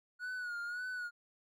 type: tone with vibrato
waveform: triangle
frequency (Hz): 1454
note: F#6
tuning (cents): -31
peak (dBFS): -36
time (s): 0.19-1.11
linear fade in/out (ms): 50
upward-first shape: sine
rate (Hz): 1.8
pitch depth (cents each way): 61
effects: none